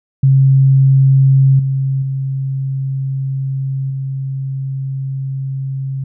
sine tone with level steps, 134.8 Hz, C#3, 48 cents flat, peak -6 / -13 / -16 / -18 dBFS, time 0.23-6.04 s, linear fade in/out 5 ms, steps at 1.59 / 2.02 / 3.9 s, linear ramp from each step 5 ms, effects none

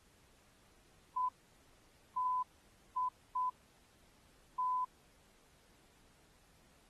sine tone bursts at uneven times, 1006 Hz, B5, 32 cents sharp, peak -32 dBFS, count 5, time 1.16-1.29 / 2.16-2.43 / 2.96-3.09 / 3.35-3.5 / 4.58-4.85 s, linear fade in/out 10 ms, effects pink hiss -68 dBFS RMS until 6.89 s + AAC 32 kbps

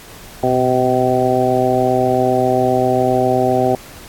harmonic tone with a mistuned harmonic, 127.5 Hz, C3, 44 cents flat, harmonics 1 / 2 / 3 / 4 / 5 / 6, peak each -23 / -20 / -18 / -21 / -18 / -18 dBFS, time 0.43-3.75 s, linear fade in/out 2 ms, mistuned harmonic 1, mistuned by -47 cents, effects pink hiss -38 dBFS RMS until 4.08 s + AAC 64 kbps

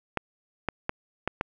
clicks, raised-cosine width 0.5 ms, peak -11 dBFS, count 5, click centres 0.173 / 0.687 / 0.894 / 1.276 / 1.411 s, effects none

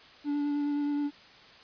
triangle tone with vibrato, 290 Hz, D4, 22 cents flat, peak -25 dBFS, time 0.24-1.11 s, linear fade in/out 50 ms, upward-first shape sine, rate 9.5 Hz, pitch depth 14 cents each way, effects white hiss -53 dBFS RMS until 1.63 s + resampled to 11025 Hz

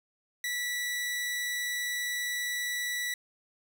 sawtooth tone, 1955 Hz, B6, 18 cents flat, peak -27 dBFS, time 0.44-3.14 s, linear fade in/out 2 ms, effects none

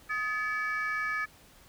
sine tone cluster, 1257 / 1724 / 2286 Hz, D#6 / A6 / D7, +17 / -36 / -47 cents, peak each -33 / -30 / -35 dBFS, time 0.09-1.26 s, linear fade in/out 20 ms, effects tanh soft clip ceiling -24 dBFS + pink hiss -57 dBFS RMS until 1.68 s

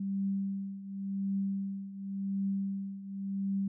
sine tone with tremolo, 196 Hz, G3, in tune, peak -28 dBFS, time 0-3.68 s, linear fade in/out 5 ms, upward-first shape triangle, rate 0.91 Hz, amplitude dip 80%, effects none

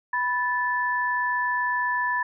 sine tone pair together, 986.2 / 1746 Hz, B5 / A6, -3 / -14 cents, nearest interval minor seventh, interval 989 cents, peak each -25 dBFS, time 0.13-2.23 s, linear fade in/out 5 ms, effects none

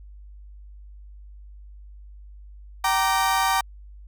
35% pulse chord, G minor, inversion none, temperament equal with one note detuned, 770.1 / 932.3 / 1174.7 Hz, G5 / Bb5 / D6, -31 / 0 / 0 cents, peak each -22 / -22 / -23 dBFS, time 2.84-3.61 s, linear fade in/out 5 ms, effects added 50 Hz sine -41 dBFS peak until 4.07 s

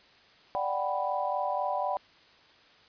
sine chord, G major seventh, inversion second, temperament equal, 587.3 / 740 / 784 / 987.8 Hz, D5 / F#5 / G5 / B5, 0 / 0 / 0 / 0 cents, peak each -33 dBFS, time 0.55-1.97 s, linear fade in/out 0 ms, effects white hiss -58 dBFS RMS until 2.88 s + resampled to 11025 Hz

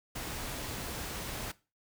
pink noise, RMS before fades -39 dBFS, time 0.15-1.52 s, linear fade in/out 10 ms, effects noise-tail reverb RT60 0.3 s tail -19 dB re dry

